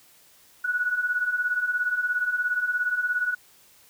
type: beating tone pair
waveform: sine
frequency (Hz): 1456 / 1473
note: F#6 / F#6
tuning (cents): -28 / -8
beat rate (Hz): 17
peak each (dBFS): -29 / -24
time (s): 0.64-3.35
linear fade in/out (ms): 10
effects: white hiss -56 dBFS RMS until 3.89 s